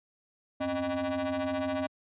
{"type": "ring-modulated tone", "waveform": "40% pulse", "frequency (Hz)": 174.4, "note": "F3", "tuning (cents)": -2, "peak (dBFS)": -25, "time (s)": [0.6, 1.87], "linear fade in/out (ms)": 10, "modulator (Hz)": 443, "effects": ["high-pass 100 Hz 12 dB/octave", "resampled to 8000 Hz"]}